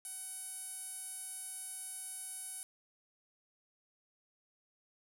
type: tone with band-pass filter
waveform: sawtooth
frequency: 752 Hz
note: F#5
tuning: 28 cents sharp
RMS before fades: -45 dBFS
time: 0.05-2.63 s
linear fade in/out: 0 ms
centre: 10000 Hz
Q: 8.4
effects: none